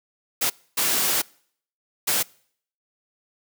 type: noise bursts at uneven times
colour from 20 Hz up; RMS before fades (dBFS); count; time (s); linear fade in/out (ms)
white; -22; 3; 0.41-0.5 / 0.77-1.22 / 2.07-2.23; 10
effects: noise-tail reverb RT60 0.6 s tail -25 dB re dry + high-pass 150 Hz 12 dB/octave